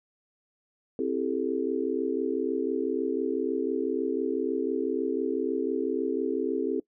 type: chord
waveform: sine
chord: A minor seventh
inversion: first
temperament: just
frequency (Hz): 264 / 330 / 396 / 440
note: C4 / E4 / G4 / A4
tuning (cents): +16 / +2 / +18 / 0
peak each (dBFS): -31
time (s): 0.99-6.8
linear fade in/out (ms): 2
effects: noise-tail reverb RT60 0.1 s tail -21 dB re dry